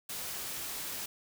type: noise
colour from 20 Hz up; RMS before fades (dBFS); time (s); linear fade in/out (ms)
white; -39; 0.09-1.06; 5
effects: none

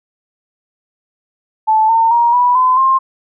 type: tone with pitch steps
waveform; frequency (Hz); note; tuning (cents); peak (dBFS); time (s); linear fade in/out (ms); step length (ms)
sine; 873 / 907.4 / 943.3 / 980.5 / 1019.2 / 1059.4; A5 / A#5 / A#5 / B5 / C6 / C6; -14 / -47 / +20 / -13 / -46 / +21; -8; 1.67-2.99; 20; 220
effects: none

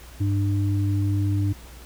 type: tone pair together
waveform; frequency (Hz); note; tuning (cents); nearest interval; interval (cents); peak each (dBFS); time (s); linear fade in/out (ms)
sine; 100 / 299.7; G2 / D4; +35 / +35; octave + perfect fifth; 1900; -20 / -28; 0.2-1.53; 10
effects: added 60 Hz sine -43 dBFS peak until 1.85 s + pink hiss -47 dBFS RMS until 1.85 s

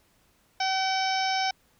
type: harmonic tone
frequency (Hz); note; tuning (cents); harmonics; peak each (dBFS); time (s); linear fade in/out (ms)
763; G5; -47; 1 / 2 / 3 / 4 / 5 / 6 / 7 / 8; -26 / -34 / -33 / -37 / -38 / -41 / -32 / -43; 0.6-1.51; 5
effects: pink hiss -65 dBFS RMS until 1.79 s

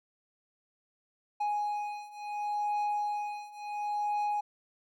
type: beating tone pair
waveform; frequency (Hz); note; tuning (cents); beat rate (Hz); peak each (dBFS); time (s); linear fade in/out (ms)
triangle; 830.6 / 831.31; G#5 / G#5; 0 / +1; 0.71; -33 / -31; 1.4-4.41; 10
effects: none

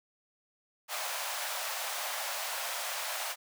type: high-pass noise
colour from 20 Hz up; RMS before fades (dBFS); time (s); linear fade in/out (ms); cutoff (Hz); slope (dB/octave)
pink; -36; 0.88-3.36; 50; 590; 48
effects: none

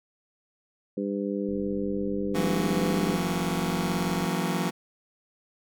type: harmonic tone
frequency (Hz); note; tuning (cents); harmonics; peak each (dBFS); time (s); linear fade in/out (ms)
100.4; G2; +42; 2 / 3 / 4 / 5; -30 / -32 / -33 / -34; 0.97-3.16; 5
type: click train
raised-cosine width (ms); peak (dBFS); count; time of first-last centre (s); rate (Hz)
5; -33; 128; 1.49-4.251; 46
type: chord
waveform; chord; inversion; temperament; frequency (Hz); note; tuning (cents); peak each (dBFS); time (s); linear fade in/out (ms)
sawtooth; F# dominant seventh; third; just; 166.5 / 185 / 231.2 / 277.5; E3 / F#3 / A#3 / C#4; +18 / 0 / -14 / +2; -26 / -25 / -29 / -31; 2.34-4.71; 20
effects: none

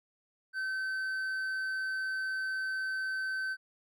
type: tone with hard clipping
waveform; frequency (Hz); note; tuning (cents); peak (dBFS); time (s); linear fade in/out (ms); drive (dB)
triangle; 1536; G6; -36; -33; 0.53-3.57; 50; 7
effects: none

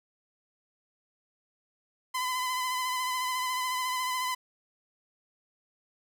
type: tone with vibrato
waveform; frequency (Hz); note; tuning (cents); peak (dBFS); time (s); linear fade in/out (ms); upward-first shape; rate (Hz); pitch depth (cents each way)
sawtooth; 1014; B5; +45; -25; 2.14-4.35; 10; sine; 14; 29
effects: none

